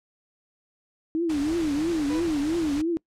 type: tone with vibrato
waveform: sine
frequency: 311.1 Hz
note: D#4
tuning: in tune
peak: -22 dBFS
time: 1.15-2.97 s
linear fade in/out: 0 ms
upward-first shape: triangle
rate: 3 Hz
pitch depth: 200 cents each way
type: noise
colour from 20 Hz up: pink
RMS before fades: -37 dBFS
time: 1.29-2.82 s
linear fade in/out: 10 ms
type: tone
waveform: 30% pulse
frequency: 493.9 Hz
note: B4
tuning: in tune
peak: -32 dBFS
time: 2.1-2.2 s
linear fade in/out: 5 ms
effects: noise-tail reverb RT60 0.1 s tail -24 dB re dry + low-pass 8000 Hz 12 dB/octave